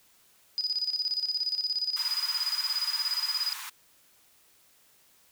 sine tone with tremolo, 4961 Hz, D#8, 6 cents flat, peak -25 dBFS, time 0.58-3.53 s, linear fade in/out 0 ms, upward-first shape square, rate 17 Hz, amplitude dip 70%
pink high-pass noise, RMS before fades -40 dBFS, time 1.96-3.7 s, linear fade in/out 10 ms, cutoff 880 Hz, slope 96 dB/octave
effects white hiss -62 dBFS RMS until 5.31 s

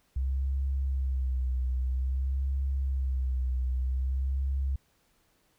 sine tone with vibrato, 65.41 Hz, C2, in tune, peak -26 dBFS, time 0.16-4.76 s, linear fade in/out 5 ms, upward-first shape sine, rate 0.51 Hz, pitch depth 58 cents each way, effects pink hiss -69 dBFS RMS until 5.58 s

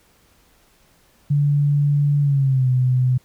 sine tone with pitch glide, 144.5 to 127.26 Hz, D3 to C3, -28 to -48 cents, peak -14 dBFS, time 1.3-3.18 s, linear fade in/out 10 ms, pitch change -220 cents, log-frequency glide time 2.21-2.69 s, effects pink hiss -57 dBFS RMS until 3.24 s

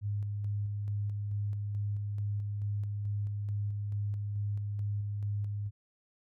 sine tone with tremolo, 102.7 Hz, G#2, 19 cents flat, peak -30 dBFS, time 0.01-5.71 s, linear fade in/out 50 ms, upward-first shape square, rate 2.3 Hz, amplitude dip 25%, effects none

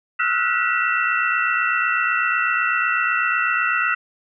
sine tone cluster, 1299 / 1415 / 1483 / 1945 / 2687 Hz, E6 / F6 / F#6 / B6 / E7, -26 / +22 / +4 / -27 / +33 cents, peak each -24 dBFS, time 0.19-3.95 s, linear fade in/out 10 ms, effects none

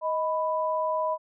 sine tone pair together, 628 / 991.7 Hz, D#5 / B5, +16 / +7 cents, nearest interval minor sixth, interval 791 cents, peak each -27 dBFS, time 0.01-1.18 s, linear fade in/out 50 ms, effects none

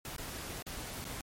pink noise with dropouts, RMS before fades -42 dBFS, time 0.05-1.21 s, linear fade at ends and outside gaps 1 ms, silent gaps 0.164-0.181 / 0.624-0.666 / 1.043-1.051 s, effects MP3 64 kbps

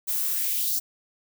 violet noise with high-pass filter sweep, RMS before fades -26 dBFS, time 0.07-0.8 s, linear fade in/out 20 ms, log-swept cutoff 660 to 5300 Hz, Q 2.4, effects none

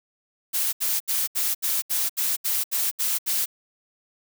blue noise bursts, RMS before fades -24 dBFS, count 11, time 0.53-3.46 s, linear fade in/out 20 ms, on 200 ms, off 73 ms, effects none

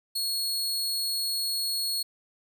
sawtooth tone, 4330 Hz, C#8, 41 cents flat, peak -24 dBFS, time 0.15-2.03 s, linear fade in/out 10 ms, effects none

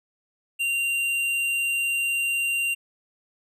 sine tone with hard clipping, 2772 Hz, F7, 14 cents flat, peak -24 dBFS, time 0.59-2.75 s, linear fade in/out 20 ms, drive 9 dB, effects none

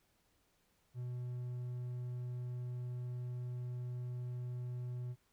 triangle tone, 123.47 Hz, B2, in tune, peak -37 dBFS, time 0.94-5.16 s, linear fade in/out 50 ms, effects pink hiss -75 dBFS RMS until 5.32 s

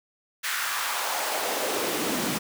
pink noise with high-pass filter sweep, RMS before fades -28 dBFS, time 0.43-2.39 s, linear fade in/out 20 ms, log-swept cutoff 1700 to 200 Hz, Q 2, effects none

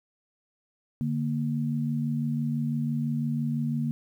sine tone pair together, 146.83 / 232.8 Hz, D3 / A#3, 0 / -2 cents, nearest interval minor sixth, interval 798 cents, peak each -28 dBFS, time 1.01-3.91 s, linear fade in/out 0 ms, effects 10-bit

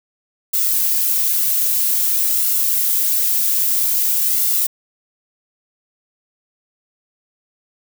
violet noise with flanger, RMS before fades -17 dBFS, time 0.53-4.67 s, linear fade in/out 10 ms, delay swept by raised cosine 1.4 to 4 ms, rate 0.51 Hz, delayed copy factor +0.5, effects none

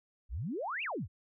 sine exponential two-way sweep, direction up then down, 46.42 to 2883 to 66 Hz, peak -34 dBFS, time 0.29-1.08 s, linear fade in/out 50 ms, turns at 0.83 s, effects none

